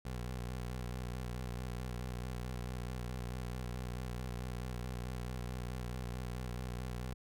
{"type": "tone with vibrato", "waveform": "20% pulse", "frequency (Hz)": 61.74, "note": "B1", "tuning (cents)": 0, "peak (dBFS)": -34, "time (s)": [0.05, 7.14], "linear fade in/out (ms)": 5, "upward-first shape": "square", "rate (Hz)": 4.6, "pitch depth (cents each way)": 43, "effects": []}